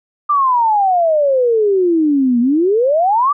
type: exponential two-way sweep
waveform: sine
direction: down then up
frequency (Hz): 1200 to 233.1 to 1200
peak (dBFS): -10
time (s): 0.29-3.33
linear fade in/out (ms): 10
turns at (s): 2.4
effects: none